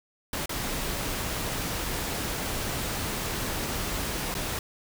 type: noise with dropouts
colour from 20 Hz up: pink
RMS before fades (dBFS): -31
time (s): 0.33-4.59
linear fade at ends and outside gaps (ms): 2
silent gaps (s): 0.459-0.493 / 4.342-4.35
effects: none